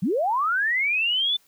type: linear sweep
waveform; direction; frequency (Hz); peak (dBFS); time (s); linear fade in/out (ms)
sine; up; 146.4 to 3550; -20; 0.02-1.37; 10
effects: white hiss -61 dBFS RMS until 1.47 s